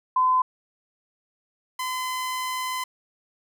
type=tone pair in turn; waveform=sine / sawtooth; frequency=1021 / 1021 Hz; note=C6 / C6; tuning=-43 / -43 cents; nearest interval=unison; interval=0 cents; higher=neither; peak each=-17 / -23 dBFS; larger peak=first; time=0.16-0.42 / 1.79-2.84 s; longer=second; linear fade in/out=5 ms; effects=none